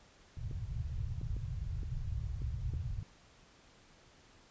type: low-pass noise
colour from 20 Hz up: white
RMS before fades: -38 dBFS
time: 0.37-3.03 s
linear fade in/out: 2 ms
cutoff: 130 Hz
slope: 48 dB/octave
type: clicks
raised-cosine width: 3 ms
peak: -35 dBFS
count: 6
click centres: 0.512 / 1.214 / 1.366 / 1.832 / 2.419 / 2.737 s
effects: pink hiss -62 dBFS RMS until 4.5 s + resampled to 16000 Hz